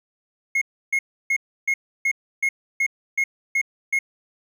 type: tone bursts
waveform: triangle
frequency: 2160 Hz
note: C#7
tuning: 45 cents flat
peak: -16 dBFS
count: 10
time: 0.55-3.99 s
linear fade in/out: 5 ms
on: 65 ms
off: 310 ms
effects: none